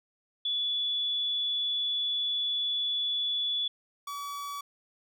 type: tone pair in turn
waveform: sine / 45% pulse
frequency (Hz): 3433 / 1141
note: A7 / C#6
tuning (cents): -43 / +50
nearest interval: octave + perfect fifth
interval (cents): 1907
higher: first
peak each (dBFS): -27 / -35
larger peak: first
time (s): 0.45-3.68 / 4.07-4.61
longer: first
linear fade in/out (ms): 5
effects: none